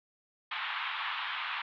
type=band-pass noise; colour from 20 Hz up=pink; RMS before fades=-36 dBFS; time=0.51-1.62 s; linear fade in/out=5 ms; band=890 to 3600 Hz; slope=48 dB/octave; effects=none